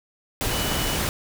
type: tone in noise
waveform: sine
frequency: 2960 Hz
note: F#7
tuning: in tune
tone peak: -32 dBFS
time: 0.51-0.96 s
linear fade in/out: 0 ms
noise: pink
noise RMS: -25 dBFS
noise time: 0.41-1.09 s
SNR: -10 dB
effects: none